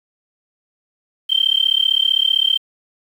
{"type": "tone with amplitude modulation", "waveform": "sine", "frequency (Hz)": 3136, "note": "G7", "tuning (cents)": 0, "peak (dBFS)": -9, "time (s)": [1.29, 2.58], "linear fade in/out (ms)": 20, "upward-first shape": "sine", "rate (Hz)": 35.5, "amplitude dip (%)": 100, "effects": ["7-bit"]}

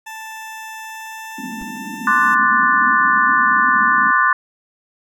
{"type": "tone with pitch glide", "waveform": "20% pulse", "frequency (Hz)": [881, 890.2], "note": ["A5", "A5"], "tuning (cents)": [2, 20], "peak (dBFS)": -25, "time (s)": [0.06, 2.35], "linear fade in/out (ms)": 10, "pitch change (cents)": 18, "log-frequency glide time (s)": [0.83, 1.97]}
{"type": "band-pass noise", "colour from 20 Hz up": "white", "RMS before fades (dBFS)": -31, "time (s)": [1.38, 4.11], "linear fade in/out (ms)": 5, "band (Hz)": [200, 270], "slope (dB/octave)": 48}
{"type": "noise with exponential decay", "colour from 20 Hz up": "brown", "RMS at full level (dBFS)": -33, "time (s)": [1.61, 1.7], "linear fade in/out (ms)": 1, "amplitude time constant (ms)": 18}
{"type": "chord", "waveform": "sine", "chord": "D dominant seventh", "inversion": "third", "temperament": "equal", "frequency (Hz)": [1046.5, 1174.7, 1480, 1760], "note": ["C6", "D6", "F#6", "A6"], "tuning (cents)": [0, 0, 0, 0], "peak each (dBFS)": -17, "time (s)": [2.07, 4.33], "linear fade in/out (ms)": 2}
{"effects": []}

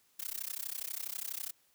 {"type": "noise with amplitude modulation", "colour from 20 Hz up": "blue", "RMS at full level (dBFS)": -36, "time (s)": [0.19, 1.51], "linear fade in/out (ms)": 10, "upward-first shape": "sine", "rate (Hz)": 32.2, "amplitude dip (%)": 100, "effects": ["white hiss -70 dBFS RMS until 1.74 s"]}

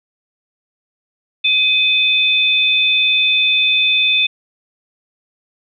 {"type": "tone pair together", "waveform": "sine", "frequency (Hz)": [2520, 3541], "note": ["D#7", "A7"], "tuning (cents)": [21, 10], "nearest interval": "tritone", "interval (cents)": 589, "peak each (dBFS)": -14, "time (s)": [1.44, 4.27], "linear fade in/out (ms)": 10, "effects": []}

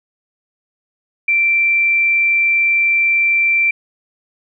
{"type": "tone", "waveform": "sine", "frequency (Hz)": 2349, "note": "D7", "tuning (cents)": 0, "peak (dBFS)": -11, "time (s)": [1.28, 3.71], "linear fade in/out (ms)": 5, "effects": []}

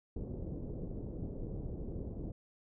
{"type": "low-pass noise", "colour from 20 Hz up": "pink", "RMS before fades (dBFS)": -41, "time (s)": [0.16, 2.32], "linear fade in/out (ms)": 5, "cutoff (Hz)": 460, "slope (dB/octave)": 24, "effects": []}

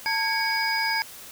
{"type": "tone cluster", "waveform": "sine", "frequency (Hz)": [892, 1646, 2239, 4943], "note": ["A5", "G#6", "C#7", "D#8"], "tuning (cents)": [23, -16, 17, -12], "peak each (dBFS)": -28, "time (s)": [0.06, 1.02], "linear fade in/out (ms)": 0, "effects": ["white hiss -43 dBFS RMS until 1.31 s"]}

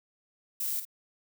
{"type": "noise with echo", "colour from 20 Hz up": "violet", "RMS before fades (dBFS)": -32, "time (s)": [0.6, 0.8], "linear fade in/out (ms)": 5, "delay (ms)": 52, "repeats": 1, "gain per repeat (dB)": -9, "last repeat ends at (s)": 0.852, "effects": []}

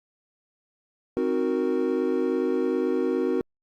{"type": "chord", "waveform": "triangle", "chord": "C half-diminished seventh", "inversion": "none", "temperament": "equal with one note detuned", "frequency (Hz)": [261.6, 311.1, 368.7, 466.2], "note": ["C4", "Eb4", "Gb4", "Bb4"], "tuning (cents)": [0, 0, -6, 0], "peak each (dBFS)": [-26, -28, -24, -26], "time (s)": [1.17, 3.41], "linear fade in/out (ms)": 0, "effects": ["Opus 48 kbps"]}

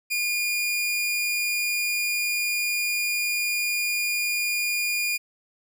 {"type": "tone", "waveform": "sawtooth", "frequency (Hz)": 2427, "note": "D#7", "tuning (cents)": -44, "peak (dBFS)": -20, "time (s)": [0.1, 5.18], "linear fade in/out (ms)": 20, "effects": []}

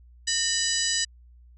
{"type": "harmonic tone with a mistuned harmonic", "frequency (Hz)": 987.8, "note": "B5", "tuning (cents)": 0, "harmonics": [2, 3, 4, 5, 6, 7, 8], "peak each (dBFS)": [-31, -32, -32, -29, -32, -34, -29], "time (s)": [0.27, 1.05], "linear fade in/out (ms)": 10, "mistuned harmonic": 2, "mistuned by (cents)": -130, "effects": ["added 60 Hz sine -49 dBFS peak until 1.57 s"]}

